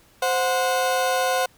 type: tone pair together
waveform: 30% pulse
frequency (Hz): 520.1 / 731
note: C5 / F#5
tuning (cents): -10 / -21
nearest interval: tritone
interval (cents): 589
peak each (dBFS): -20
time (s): 0.22-1.46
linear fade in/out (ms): 5
effects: pink hiss -56 dBFS RMS until 1.57 s